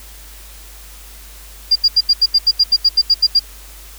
sine tone bursts, 4797 Hz, D8, 36 cents sharp, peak -7 dBFS, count 14, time 1.71-3.395 s, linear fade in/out 10 ms, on 47 ms, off 79 ms, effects added 50 Hz sine -37 dBFS peak until 3.98 s + white hiss -40 dBFS RMS until 3.98 s

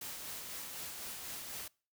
white noise with tremolo, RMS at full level -43 dBFS, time 0.01-1.68 s, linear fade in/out 5 ms, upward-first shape sine, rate 4 Hz, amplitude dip 30%, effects noise-tail reverb RT60 0.4 s tail -25 dB re dry

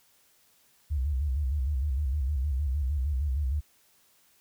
sine tone with vibrato, 69.3 Hz, C#2, in tune, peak -25 dBFS, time 0.9-3.61 s, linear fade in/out 20 ms, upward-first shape square, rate 6.5 Hz, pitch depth 130 cents each way, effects white hiss -64 dBFS RMS until 4.4 s

